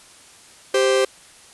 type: tone pair together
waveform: 45% pulse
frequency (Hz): 392 / 522.8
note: G4 / C5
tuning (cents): 0 / -1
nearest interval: perfect fourth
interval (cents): 499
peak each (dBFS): -18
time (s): 0.74-1.05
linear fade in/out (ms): 5
effects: white hiss -47 dBFS RMS until 1.53 s + resampled to 24000 Hz